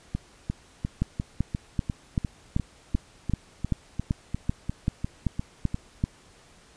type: two click trains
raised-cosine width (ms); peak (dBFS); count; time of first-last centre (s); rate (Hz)
5; -15 / -11; 17 / 14; 0.15-5.744 / 1.02-6.039; 2.86 / 2.59
effects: pink hiss -55 dBFS RMS until 6.76 s + resampled to 22050 Hz